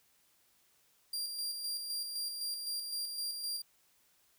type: tone with tremolo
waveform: sawtooth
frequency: 4764 Hz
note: D8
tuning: 24 cents sharp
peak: -32 dBFS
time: 1.13-3.62 s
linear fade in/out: 5 ms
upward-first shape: square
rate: 3.9 Hz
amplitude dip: 40%
effects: white hiss -70 dBFS RMS until 4.38 s